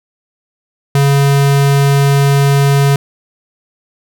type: tone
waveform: square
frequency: 140 Hz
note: C#3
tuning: 18 cents sharp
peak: -8 dBFS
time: 0.95-2.96 s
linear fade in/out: 2 ms
effects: none